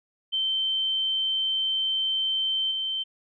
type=tone with level steps; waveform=sine; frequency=3105 Hz; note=G7; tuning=17 cents flat; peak=-23 / -26 dBFS; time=0.32-3.04 s; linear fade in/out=20 ms; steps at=2.71 s; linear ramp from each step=5 ms; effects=none